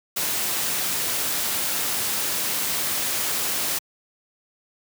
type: noise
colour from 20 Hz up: white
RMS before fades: -25 dBFS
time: 0.16-3.79 s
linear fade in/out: 10 ms
effects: high-pass 100 Hz 12 dB/octave